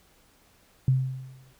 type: tone with exponential decay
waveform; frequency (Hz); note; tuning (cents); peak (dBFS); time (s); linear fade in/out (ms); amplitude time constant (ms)
sine; 130.81; C3; 0; -16; 0.88-1.53; 2; 140
effects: pink hiss -61 dBFS RMS until 1.59 s